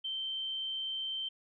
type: tone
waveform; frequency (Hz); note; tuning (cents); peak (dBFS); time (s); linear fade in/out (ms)
sine; 3116; G7; -11; -34; 0.04-1.29; 10
effects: none